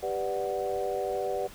sine chord, G major seventh, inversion none, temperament equal, 392 / 493.9 / 587.3 / 740 Hz, G4 / B4 / D5 / F#5, 0 / 0 / 0 / 0 cents, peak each -33 / -33 / -34 / -34 dBFS, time 0.02-1.48 s, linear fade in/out 20 ms, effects pink hiss -49 dBFS RMS until 1.54 s

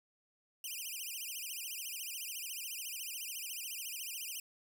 5% pulse tone with vibrato, 2731 Hz, F7, 39 cents flat, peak -32 dBFS, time 0.64-4.4 s, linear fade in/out 2 ms, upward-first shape sine, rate 14 Hz, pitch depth 240 cents each way, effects none

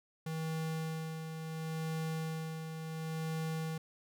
square tone with tremolo, 160 Hz, D#3, 49 cents sharp, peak -35 dBFS, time 0.26-3.78 s, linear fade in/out 5 ms, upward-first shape sine, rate 0.71 Hz, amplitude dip 50%, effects none

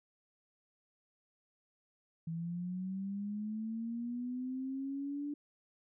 sine linear sweep, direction up, 162.3 to 292.8 Hz, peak -36 dBFS, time 2.27-5.34 s, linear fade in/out 5 ms, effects none

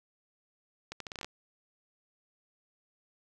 accelerating click train, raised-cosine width 0.2 ms, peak -22 dBFS, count 9, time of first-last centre 0.92-1.246 s, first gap 83 ms, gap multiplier 0.78, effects none

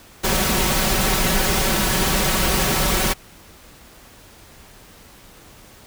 pink noise with comb filter, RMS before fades -19 dBFS, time 0.23-3.14 s, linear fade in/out 20 ms, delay 5.3 ms, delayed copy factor +0.65, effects pink hiss -46 dBFS RMS until 5.86 s

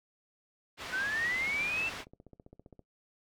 white low-pass noise, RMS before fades -42 dBFS, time 0.77-2.05 s, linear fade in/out 50 ms, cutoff 3100 Hz, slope 12 dB/octave
sine linear sweep, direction up, 1480 to 2710 Hz, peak -30 dBFS, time 0.92-1.9 s, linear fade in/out 20 ms
click train, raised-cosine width 2 ms, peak -38 dBFS, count 24, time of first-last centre 1.28-2.793 s, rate 15.2 Hz
effects noise-tail reverb RT60 0.1 s tail -18 dB re dry

